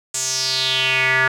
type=tone with band-pass filter sweep; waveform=square; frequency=130.7 Hz; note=C3; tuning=1 cent flat; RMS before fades=-19 dBFS; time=0.14-1.28 s; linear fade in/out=5 ms; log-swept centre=7600 to 1600 Hz; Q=4.5; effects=none